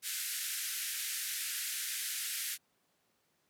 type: band-pass noise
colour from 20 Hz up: white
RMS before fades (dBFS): -38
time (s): 0.02-2.58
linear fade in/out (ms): 50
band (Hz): 1500 to 14000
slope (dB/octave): 48
effects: pink hiss -75 dBFS RMS until 3.49 s + high-pass 150 Hz 12 dB/octave